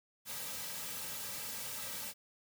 white noise with comb filter, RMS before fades -42 dBFS, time 0.25-2.14 s, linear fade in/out 50 ms, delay 2.8 ms, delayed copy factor -0.85, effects none

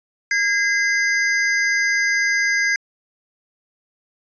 square tone pair together, 1636 / 2058 Hz, G#6 / C7, -26 / -29 cents, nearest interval major third, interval 397 cents, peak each -20 dBFS, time 0.31-2.76 s, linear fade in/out 2 ms, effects resampled to 16000 Hz

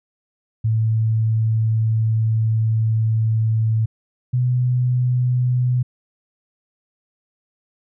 sine tone pair in turn, 111.1 / 124.71 Hz, A2 / B2, +17 / +17 cents, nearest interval major second, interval 200 cents, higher second, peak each -15 dBFS, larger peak neither, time 0.64-3.86 / 4.33-5.83 s, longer first, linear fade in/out 10 ms, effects none

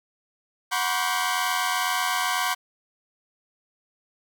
sawtooth tone cluster, 734 / 971 / 1053 / 1141 / 1560 Hz, F#5 / B5 / C6 / C#6 / G6, -14 / -30 / +11 / +50 / -9 cents, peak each -26 dBFS, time 0.71-2.55 s, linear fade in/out 20 ms, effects none

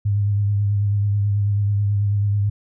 sine tone with vibrato, 101.9 Hz, G#2, 32 cents flat, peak -16 dBFS, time 0.05-2.5 s, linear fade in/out 10 ms, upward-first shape triangle, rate 9.2 Hz, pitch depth 36 cents each way, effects none

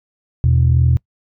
sine tone pair together, 82.1 / 124.65 Hz, E2 / B2, -6 / +16 cents, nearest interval perfect fifth, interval 722 cents, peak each -12 dBFS, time 0.44-0.97 s, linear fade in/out 0 ms, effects noise-tail reverb RT60 0.1 s tail -24 dB re dry + tanh soft clip ceiling -4 dBFS

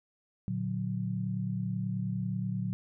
sine chord, Bb augmented, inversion none, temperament equal, 116.54 / 146.83 / 185 Hz, Bb2 / D3 / F#3, 0 / 0 / 0 cents, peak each -34 / -38 / -33 dBFS, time 0.48-2.73 s, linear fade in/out 0 ms, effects none

